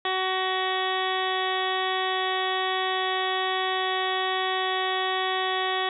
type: harmonic tone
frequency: 375.1 Hz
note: F#4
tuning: 24 cents sharp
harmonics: 1 / 2 / 3 / 4 / 5 / 6 / 7 / 8 / 9 / 10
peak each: -31 / -29 / -31 / -40 / -31 / -40 / -40 / -39 / -32 / -39 dBFS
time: 0.05-5.89 s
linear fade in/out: 2 ms
effects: none